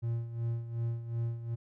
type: tone with tremolo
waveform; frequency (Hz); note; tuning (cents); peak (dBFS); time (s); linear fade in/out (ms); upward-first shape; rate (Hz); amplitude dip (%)
triangle; 116.54; A#2; 0; -27; 0.02-1.56; 20; sine; 2.7; 70
effects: none